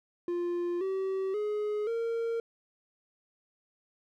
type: tone with pitch steps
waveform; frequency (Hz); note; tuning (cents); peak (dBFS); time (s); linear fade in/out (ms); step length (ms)
triangle; 349.2 / 383 / 420.1 / 460.8; F4 / G4 / G#4 / A#4; 0 / -40 / +20 / -20; -27; 0.28-2.4; 2; 530
effects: none